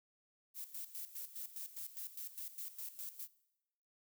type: noise with tremolo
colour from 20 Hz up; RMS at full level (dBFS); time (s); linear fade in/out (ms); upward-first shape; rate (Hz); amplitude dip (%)
violet; -45; 0.54-3.28; 50; square; 4.9; 75
effects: noise-tail reverb RT60 0.9 s tail -20 dB re dry